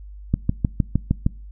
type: click train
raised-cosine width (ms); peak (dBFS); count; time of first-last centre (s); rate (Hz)
5; -5; 7; 0.34-1.264; 6.49
effects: noise-tail reverb RT60 0.4 s tail -24 dB re dry + added 50 Hz sine -36 dBFS peak until 1.51 s

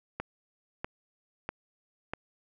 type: click train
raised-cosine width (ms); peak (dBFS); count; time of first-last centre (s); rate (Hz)
0.5; -18; 4; 0.2-2.135; 1.55
effects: none

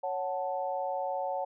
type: chord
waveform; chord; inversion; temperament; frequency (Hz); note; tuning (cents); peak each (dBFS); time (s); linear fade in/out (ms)
sine; F# minor; second; equal; 554.4 / 740 / 880; C#5 / F#5 / A5; 0 / 0 / 0; -34 / -34 / -36; 0.03-1.45; 10
effects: none

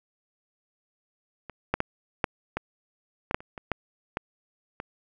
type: clicks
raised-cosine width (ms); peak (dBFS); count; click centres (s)
0.5; -24 / -8 / -10 / -7 / -13 / -14 / -7 / -28 / -23 / -11 / -13 / -19; 12; 1.497 / 1.74 / 1.804 / 2.242 / 2.57 / 3.311 / 3.345 / 3.405 / 3.578 / 3.717 / 4.171 / 4.801
effects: none

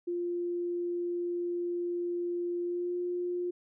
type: tone with pitch glide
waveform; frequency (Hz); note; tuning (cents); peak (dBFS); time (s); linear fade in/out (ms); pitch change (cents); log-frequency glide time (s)
sine; 349.2 to 354.3; F4 to F4; 0 to +25; -30; 0.07-3.51; 10; +25; 2.62-2.96
effects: none

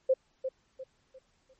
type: tone with echo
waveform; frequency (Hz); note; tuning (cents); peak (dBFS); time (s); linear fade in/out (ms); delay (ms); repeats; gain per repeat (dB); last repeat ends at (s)
sine; 523.3; C5; 0; -20; 0.09-0.14; 10; 350; 4; -9; 1.54
effects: pink hiss -71 dBFS RMS until 1.59 s + MP3 32 kbps

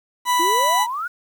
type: tone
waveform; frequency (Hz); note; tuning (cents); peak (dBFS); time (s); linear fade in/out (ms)
40% pulse; 987.8; B5; 0; -15; 0.25-0.87; 50
type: exponential sweep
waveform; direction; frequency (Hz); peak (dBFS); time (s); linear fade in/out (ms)
sine; up; 320.2 to 1500; -23; 0.39-1.08; 10
effects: 8-bit

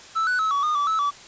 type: tone with pitch steps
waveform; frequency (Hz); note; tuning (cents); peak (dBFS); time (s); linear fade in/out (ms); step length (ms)
triangle; 1318 / 1487 / 1293 / 1132 / 1224 / 1154 / 1304 / 1150; E6 / F#6 / E6 / C#6 / D#6 / D6 / E6 / D6; -1 / +8 / -34 / +36 / -29 / -31 / -19 / -37; -18; 0.15-1.11; 20; 120
effects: white hiss -44 dBFS RMS until 1.27 s + resampled to 16000 Hz

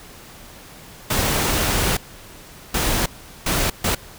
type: noise bursts at uneven times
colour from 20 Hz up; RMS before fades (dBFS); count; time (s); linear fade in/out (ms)
pink; -20; 4; 1.1-1.97 / 2.74-3.06 / 3.46-3.7 / 3.84-3.95; 5
effects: pink hiss -42 dBFS RMS until 4.18 s

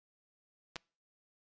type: clicks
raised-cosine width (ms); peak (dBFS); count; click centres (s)
0.2; -23; 2; 0.758 / 0.764
effects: noise-tail reverb RT60 0.4 s tail -26 dB re dry + resampled to 16000 Hz

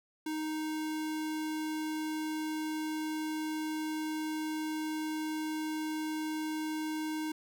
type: tone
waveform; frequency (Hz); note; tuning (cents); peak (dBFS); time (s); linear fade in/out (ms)
square; 311.1; D#4; 0; -34; 0.26-7.32; 5
effects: none

